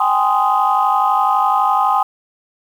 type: chord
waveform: sine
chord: Ab major seventh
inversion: third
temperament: just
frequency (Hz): 778.7 / 830.6 / 1038.3 / 1245.9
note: G5 / Ab5 / C6 / Eb6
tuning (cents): -12 / 0 / -14 / +2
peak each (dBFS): -17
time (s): 0-2.03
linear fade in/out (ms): 5
effects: tanh soft clip ceiling -3 dBFS + 7-bit